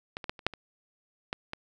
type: clicks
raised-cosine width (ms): 0.3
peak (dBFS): -19 / -23 / -15 / -30 / -8 / -26 / -15 / -19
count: 8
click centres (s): 0.169 / 0.242 / 0.295 / 0.392 / 0.466 / 0.537 / 1.329 / 1.534
effects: none